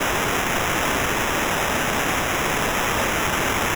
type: noise with sample-and-hold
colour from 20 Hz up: violet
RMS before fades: -22 dBFS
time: 0-3.75 s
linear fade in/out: 10 ms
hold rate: 4410 Hz
effects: none